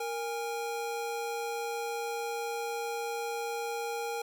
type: tone pair together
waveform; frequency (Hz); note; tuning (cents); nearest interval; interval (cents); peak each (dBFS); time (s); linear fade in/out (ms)
square; 466.2 / 817.9; A#4 / G#5; 0 / -27; minor seventh; 973; -36 / -37; 0-4.22; 5
effects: 11-bit